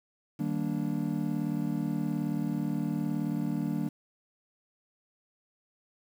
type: chord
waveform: triangle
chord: Eb major seventh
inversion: none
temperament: just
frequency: 155.56 / 194.45 / 233.3 / 291.7 Hz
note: Eb3 / G3 / Bb3 / D4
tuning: 0 / -14 / +2 / -12 cents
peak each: -32 dBFS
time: 0.39-3.89 s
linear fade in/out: 10 ms
effects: 9-bit